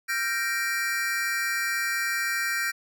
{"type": "chord", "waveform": "square", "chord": "G minor seventh", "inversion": "third", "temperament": "equal with one note detuned", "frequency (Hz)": [1378.5, 1568, 1864.7, 2349], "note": ["F6", "G6", "Bb6", "D7"], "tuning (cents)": [-23, 0, 0, 0], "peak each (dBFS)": [-34, -31, -30, -33], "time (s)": [0.08, 2.72], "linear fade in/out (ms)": 20, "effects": []}